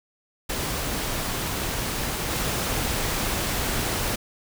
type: noise with level steps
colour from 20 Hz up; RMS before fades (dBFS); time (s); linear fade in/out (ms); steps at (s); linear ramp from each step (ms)
pink; -28 / -26; 0.49-4.16; 10; 2.3; 10
effects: none